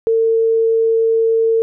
sine tone, 451.7 Hz, A4, 45 cents sharp, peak -11 dBFS, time 0.07-1.62 s, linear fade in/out 0 ms, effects none

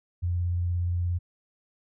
sine tone with vibrato, 87.7 Hz, F2, 8 cents sharp, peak -24 dBFS, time 0.22-1.19 s, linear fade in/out 20 ms, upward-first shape sine, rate 17 Hz, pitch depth 16 cents each way, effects none

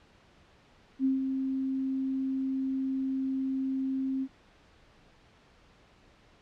sine tone with ADSR envelope, 265.8 Hz, C4, 27 cents sharp, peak -22 dBFS, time 0.99-4.28 s, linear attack 57 ms, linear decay 150 ms, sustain -6 dB, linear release 55 ms, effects pink hiss -60 dBFS RMS until 6.41 s + low-pass 4000 Hz 12 dB/octave

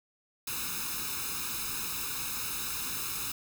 white noise with comb filter, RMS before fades -35 dBFS, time 0.47-3.32 s, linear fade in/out 5 ms, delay 0.77 ms, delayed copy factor +0.85, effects none

